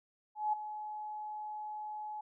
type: tone with ADSR envelope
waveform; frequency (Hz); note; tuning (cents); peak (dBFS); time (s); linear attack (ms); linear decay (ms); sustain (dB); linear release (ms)
sine; 849; G#5; +38; -27; 0.35-2.21; 180; 8; -12; 6
effects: none